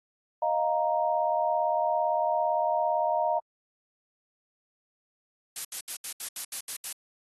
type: chord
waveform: sine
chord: Eb suspended second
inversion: none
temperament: just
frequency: 622.3 / 700 / 933.4 Hz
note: Eb5 / F5 / Bb5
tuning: 0 / +4 / +2 cents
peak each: -28 dBFS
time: 0.42-3.39 s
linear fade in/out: 5 ms
type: noise bursts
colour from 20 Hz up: blue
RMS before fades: -33 dBFS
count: 9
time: 5.56-6.927 s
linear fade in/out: 2 ms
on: 87 ms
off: 73 ms
effects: AAC 32 kbps